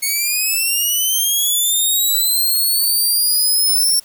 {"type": "linear sweep", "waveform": "5% pulse", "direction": "up", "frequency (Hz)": [2193, 5460], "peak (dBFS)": -7, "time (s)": [0.02, 4], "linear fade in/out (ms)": 10, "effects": ["white hiss -47 dBFS RMS until 4.04 s"]}